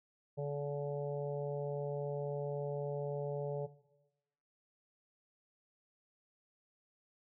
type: harmonic tone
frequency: 143.7 Hz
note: D3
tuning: 37 cents flat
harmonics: 1 / 3 / 4 / 5 / 6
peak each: -38 / -41 / -41 / -52 / -55 dBFS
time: 0.37-3.67 s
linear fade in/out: 20 ms
effects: noise-tail reverb RT60 1.0 s tail -17 dB re dry